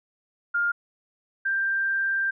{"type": "tone pair in turn", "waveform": "sine", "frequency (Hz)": [1408, 1580.4], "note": ["F6", "G6"], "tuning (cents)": [14, 14], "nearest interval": "major second", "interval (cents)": 200, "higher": "second", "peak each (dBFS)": [-21, -22], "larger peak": "first", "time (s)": [[0.54, 0.72], [1.45, 2.31]], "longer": "second", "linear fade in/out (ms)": 10, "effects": []}